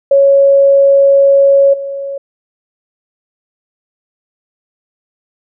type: tone with level steps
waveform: sine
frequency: 554 Hz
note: C#5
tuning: 1 cent flat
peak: -4 / -18 dBFS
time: 0.11-2.18 s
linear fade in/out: 5 ms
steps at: 1.73 s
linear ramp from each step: 10 ms
effects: none